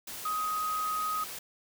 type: tone in noise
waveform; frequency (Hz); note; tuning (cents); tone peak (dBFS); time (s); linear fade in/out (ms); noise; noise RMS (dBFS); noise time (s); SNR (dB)
sine; 1256; D#6; +16; -29; 0.25-1.24; 5; white; -41; 0.07-1.39; +9
effects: none